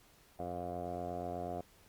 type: tone with low-pass filter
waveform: 10% pulse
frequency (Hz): 88.1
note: F2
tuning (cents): +16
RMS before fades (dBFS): -40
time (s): 0.39-1.61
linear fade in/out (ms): 5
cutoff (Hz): 720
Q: 9.1
effects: pink hiss -64 dBFS RMS until 1.88 s + Opus 48 kbps